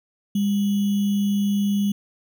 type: tone with sample-and-hold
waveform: sine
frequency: 201.9 Hz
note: G#3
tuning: 49 cents flat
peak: -18 dBFS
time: 0.35-1.92 s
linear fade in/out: 5 ms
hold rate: 3150 Hz
effects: none